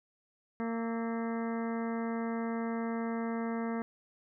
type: harmonic tone with a mistuned harmonic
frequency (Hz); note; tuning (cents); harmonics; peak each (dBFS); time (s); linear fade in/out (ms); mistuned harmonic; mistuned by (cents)
229.4; A#3; -28; 1 / 2 / 3 / 4 / 5 / 6 / 7 / 8 / 9; -33 / -39 / -43 / -45 / -47 / -49 / -50 / -51 / -52; 0.6-3.82; 0; 6; -72
effects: none